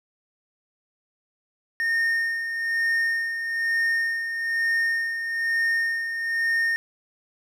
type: tone with tremolo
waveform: triangle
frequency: 1833 Hz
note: A#6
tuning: 30 cents flat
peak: -18 dBFS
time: 1.8-6.76 s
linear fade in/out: 0 ms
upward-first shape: sine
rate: 1.1 Hz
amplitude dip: 55%
effects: none